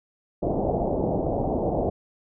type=low-pass noise; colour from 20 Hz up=white; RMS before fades=-25 dBFS; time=0.42-1.9 s; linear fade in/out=10 ms; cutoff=750 Hz; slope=48 dB/octave; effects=none